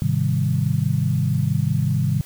sine chord, Ab major seventh, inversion none, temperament equal with one note detuned, 104.79 / 130.81 / 155.56 / 196 Hz, Ab2 / C3 / Eb3 / G3, +16 / 0 / 0 / 0 cents, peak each -24 / -21 / -22 / -27 dBFS, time 0.02-2.21 s, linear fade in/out 0 ms, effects white hiss -45 dBFS RMS until 2.25 s

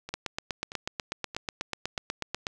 two click trains, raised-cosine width 0.2 ms, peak -22 / -13 dBFS, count 4 / 20, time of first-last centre 0.09-1.977 / 0.14-2.468 s, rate 1.59 / 8.16 Hz, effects none

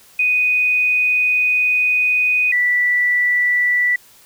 sine tone pair in turn, 2489 / 1964.4 Hz, D#7 / B6, 0 / -10 cents, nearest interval major third, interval 410 cents, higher first, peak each -13 dBFS, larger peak neither, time 0.19-2.52 / 2.52-3.96 s, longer first, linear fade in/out 5 ms, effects white hiss -48 dBFS RMS until 4.25 s

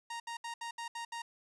sawtooth tone bursts, 932.3 Hz, A#5, in tune, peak -35 dBFS, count 7, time 0.1-1.22 s, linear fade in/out 5 ms, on 100 ms, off 70 ms, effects resampled to 22050 Hz + 11-bit

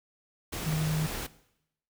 sine tone in noise, 155.56 Hz, D#3, in tune, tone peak -26 dBFS, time 0.66-1.07 s, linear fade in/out 10 ms, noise pink, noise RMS -36 dBFS, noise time 0.52-1.27 s, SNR +7 dB, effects noise-tail reverb RT60 0.8 s tail -18 dB re dry

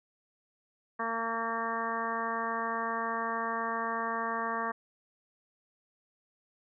harmonic tone, 228.2 Hz, A#3, 37 cents flat, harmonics 1 / 2 / 3 / 4 / 5 / 6 / 7 / 8, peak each -41 / -40 / -39 / -38 / -34 / -45 / -40 / -40 dBFS, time 0.99-4.72 s, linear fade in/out 10 ms, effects none

